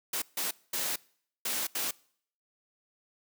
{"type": "noise bursts at uneven times", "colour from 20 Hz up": "white", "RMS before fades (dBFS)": -32, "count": 5, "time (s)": [[0.13, 0.22], [0.37, 0.51], [0.73, 0.96], [1.45, 1.67], [1.75, 1.91]], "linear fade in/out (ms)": 5, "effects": ["noise-tail reverb RT60 0.6 s tail -24 dB re dry", "high-pass 200 Hz 12 dB/octave"]}